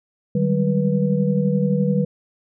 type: tone cluster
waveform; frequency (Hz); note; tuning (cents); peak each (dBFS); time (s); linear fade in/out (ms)
sine; 152.2 / 192 / 203.6 / 488.2; D#3 / G3 / G#3 / B4; -38 / -36 / -34 / -20; -21 / -19 / -27 / -24; 0.35-2.05; 5
effects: none